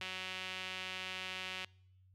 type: tone with band-pass filter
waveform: sawtooth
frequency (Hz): 186.2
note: F#3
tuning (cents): +11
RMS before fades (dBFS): -43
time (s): 0.01-1.65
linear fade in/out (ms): 2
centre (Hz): 2800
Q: 2.3
effects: noise-tail reverb RT60 0.8 s tail -26 dB re dry + added 93 Hz sine -62 dBFS peak until 2.14 s